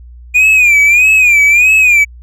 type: tone with vibrato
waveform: triangle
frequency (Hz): 2429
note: D#7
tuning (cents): -42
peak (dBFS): -3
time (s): 0.34-2.05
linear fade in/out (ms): 20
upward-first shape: sine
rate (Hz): 1.6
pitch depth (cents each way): 110
effects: added 60 Hz sine -31 dBFS peak until 2.22 s